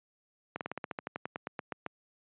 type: slowing click train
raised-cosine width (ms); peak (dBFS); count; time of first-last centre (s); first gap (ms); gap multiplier
0.5; -20; 16; 0.56-1.863; 48; 1.08
effects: high-pass 150 Hz 12 dB/octave + resampled to 8000 Hz